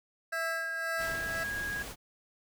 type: tone with pitch glide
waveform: sine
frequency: 1620 to 1644.5 Hz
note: G#6 to G#6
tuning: -43 to -18 cents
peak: -33 dBFS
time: 0.32-1.83 s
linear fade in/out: 10 ms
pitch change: +25 cents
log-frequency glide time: 1.07-1.32 s
type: tone with tremolo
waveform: 20% pulse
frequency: 659.3 Hz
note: E5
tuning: in tune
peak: -28 dBFS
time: 0.32-1.44 s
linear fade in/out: 10 ms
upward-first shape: sine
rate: 1.9 Hz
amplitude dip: 70%
type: noise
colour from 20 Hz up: pink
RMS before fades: -42 dBFS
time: 0.97-1.96 s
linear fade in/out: 50 ms
effects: none

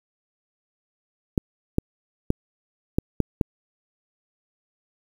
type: clicks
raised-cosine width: 3 ms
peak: -6 dBFS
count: 6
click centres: 1.378 / 1.784 / 2.304 / 2.985 / 3.203 / 3.412 s
effects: 7-bit

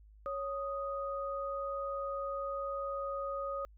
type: tone pair together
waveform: sine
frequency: 554.4 / 1244.6 Hz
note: C#5 / D#6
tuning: 0 / 0 cents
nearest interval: octave + major second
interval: 1400 cents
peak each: -37 / -38 dBFS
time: 0.26-3.65 s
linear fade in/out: 0 ms
effects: added 52 Hz sine -55 dBFS peak until 3.77 s

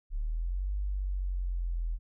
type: linear two-way sweep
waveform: sine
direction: up then down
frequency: 34.65 to 49.94 to 40.8 Hz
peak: -29 dBFS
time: 0.1-1.99 s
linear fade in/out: 50 ms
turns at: 0.74 s
effects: none

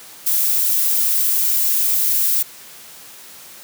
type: noise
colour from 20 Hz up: violet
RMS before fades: -17 dBFS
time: 0.26-2.43 s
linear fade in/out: 10 ms
effects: white hiss -40 dBFS RMS until 3.63 s + high-pass 100 Hz 12 dB/octave

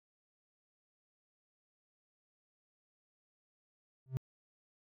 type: tone with exponential growth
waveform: triangle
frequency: 130.81 Hz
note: C3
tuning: in tune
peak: -25 dBFS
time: 4.06-4.17 s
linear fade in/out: 0 ms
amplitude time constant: 23 ms
effects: tanh soft clip ceiling -22 dBFS

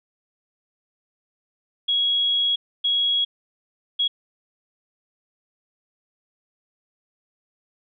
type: tone bursts at uneven times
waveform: sine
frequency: 3321 Hz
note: G#7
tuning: 1 cent flat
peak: -18 dBFS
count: 3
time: 1.88-2.56 / 2.84-3.25 / 3.99-4.08 s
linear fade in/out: 10 ms
effects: none

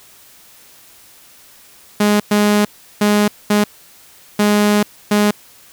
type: tone bursts at uneven times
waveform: sawtooth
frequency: 207.7 Hz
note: G#3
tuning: in tune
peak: -7 dBFS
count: 6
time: 2-2.2 / 2.31-2.65 / 3.01-3.28 / 3.5-3.64 / 4.39-4.83 / 5.11-5.31 s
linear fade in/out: 5 ms
effects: white hiss -45 dBFS RMS until 5.72 s

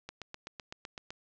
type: click train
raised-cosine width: 0.2 ms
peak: -24 dBFS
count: 9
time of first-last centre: 0.09-1.105 s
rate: 7.88 Hz
effects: low-pass 7000 Hz 12 dB/octave

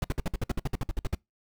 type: noise bursts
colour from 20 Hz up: brown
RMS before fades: -27 dBFS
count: 15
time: 0.02-1.149 s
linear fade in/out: 2 ms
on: 23 ms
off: 56 ms
effects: noise-tail reverb RT60 0.2 s tail -26 dB re dry

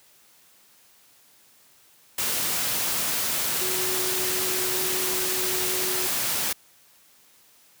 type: tone in noise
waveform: sine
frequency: 370 Hz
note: F#4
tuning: in tune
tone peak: -32 dBFS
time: 3.61-6.07 s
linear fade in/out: 5 ms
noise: white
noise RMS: -26 dBFS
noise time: 2.18-6.53 s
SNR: -9 dB
effects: white hiss -57 dBFS RMS until 7.8 s + high-pass 80 Hz 12 dB/octave

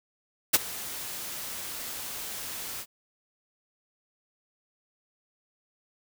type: noise with ADSR envelope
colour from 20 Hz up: white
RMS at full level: -17 dBFS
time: 0.53-2.86 s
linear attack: 16 ms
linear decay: 27 ms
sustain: -20 dB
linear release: 57 ms
effects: none

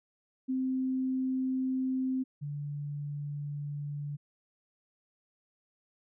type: tone pair in turn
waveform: sine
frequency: 260.2 / 145.19 Hz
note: C4 / D3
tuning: -9 / -19 cents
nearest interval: minor seventh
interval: 1010 cents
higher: first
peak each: -28 / -34 dBFS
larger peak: first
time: 0.48-2.24 / 2.41-4.17 s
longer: neither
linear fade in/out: 20 ms
effects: none

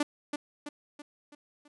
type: tone with echo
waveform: sawtooth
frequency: 293.7 Hz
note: D4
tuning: in tune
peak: -21 dBFS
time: 0-0.03 s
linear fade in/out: 5 ms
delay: 330 ms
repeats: 5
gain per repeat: -6 dB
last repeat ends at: 1.68 s
effects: resampled to 24000 Hz

